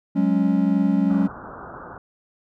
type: chord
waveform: triangle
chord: F# suspended second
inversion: none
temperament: equal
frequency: 185 / 207.7 / 277.2 Hz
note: F#3 / G#3 / C#4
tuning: 0 / 0 / 0 cents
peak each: -19 dBFS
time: 0.15-1.28 s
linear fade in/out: 20 ms
type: low-pass noise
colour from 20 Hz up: white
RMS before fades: -38 dBFS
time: 1.1-1.98 s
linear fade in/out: 2 ms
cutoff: 1500 Hz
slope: 96 dB/octave
effects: none